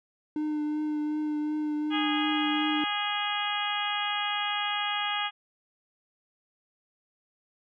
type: tone with vibrato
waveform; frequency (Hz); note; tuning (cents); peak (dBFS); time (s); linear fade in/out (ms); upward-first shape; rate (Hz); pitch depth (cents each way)
triangle; 302.2; D4; +50; -25; 0.36-2.84; 2; triangle; 2.7; 20
type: harmonic tone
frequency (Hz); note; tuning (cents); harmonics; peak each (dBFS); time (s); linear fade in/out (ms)
412.7; G#4; -11; 2 / 3 / 4 / 5 / 6 / 7 / 8; -33 / -34 / -36 / -37 / -38 / -35 / -34; 1.9-5.31; 50
effects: none